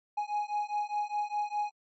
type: beating tone pair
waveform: triangle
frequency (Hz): 830 / 834.9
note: G#5 / G#5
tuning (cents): -1 / +9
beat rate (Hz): 4.9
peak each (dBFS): -31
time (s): 0.17-1.71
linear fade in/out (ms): 10
effects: MP3 32 kbps